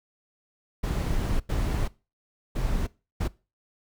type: noise bursts at uneven times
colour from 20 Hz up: brown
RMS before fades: -26 dBFS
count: 4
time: 0.83-1.4 / 1.49-1.88 / 2.55-2.87 / 3.2-3.28 s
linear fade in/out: 10 ms
effects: noise-tail reverb RT60 0.3 s tail -21 dB re dry